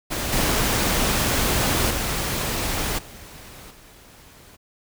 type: noise with level steps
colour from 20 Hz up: pink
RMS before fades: -26 / -21 / -25 / -42 / -48 dBFS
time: 0.1-4.57 s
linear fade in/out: 20 ms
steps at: 0.32 / 1.9 / 2.98 / 3.7 s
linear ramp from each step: 10 ms
effects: none